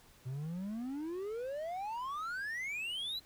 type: exponential sweep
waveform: triangle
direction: up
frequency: 123 to 4084 Hz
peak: -35 dBFS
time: 0.25-3.2 s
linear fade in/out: 20 ms
effects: pink hiss -62 dBFS RMS until 3.25 s